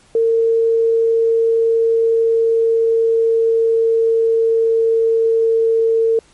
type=tone with pitch glide; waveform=sine; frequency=455.5 to 452.6 Hz; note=A#4 to A4; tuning=-40 to +49 cents; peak=-11 dBFS; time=0.15-6.19 s; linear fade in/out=2 ms; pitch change=-11 cents; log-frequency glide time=1.85-5.82 s; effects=pink hiss -51 dBFS RMS until 6.33 s + MP3 48 kbps